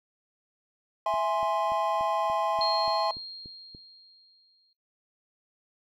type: chord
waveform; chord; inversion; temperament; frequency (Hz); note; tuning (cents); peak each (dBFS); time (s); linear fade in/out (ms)
triangle; E augmented; none; equal; 659.3 / 830.6 / 1046.5; E5 / G#5 / B#5; 0 / 0 / 0; -27; 1.06-3.11; 2
type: click train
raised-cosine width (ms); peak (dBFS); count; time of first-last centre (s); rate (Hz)
3; -34; 10; 1.14-3.749; 3.45
type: tone with exponential decay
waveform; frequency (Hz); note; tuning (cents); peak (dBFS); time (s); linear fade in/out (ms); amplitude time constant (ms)
sine; 4229; C8; +18; -25; 2.61-4.73; 2; 460
effects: noise-tail reverb RT60 0.3 s tail -26 dB re dry